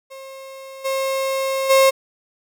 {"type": "tone with level steps", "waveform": "35% pulse", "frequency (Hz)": 536, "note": "C5", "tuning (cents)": 42, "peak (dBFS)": [-33, -18, -9], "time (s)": [0.1, 1.91], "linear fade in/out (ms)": 20, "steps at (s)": [0.84, 1.69], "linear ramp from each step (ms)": 20, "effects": []}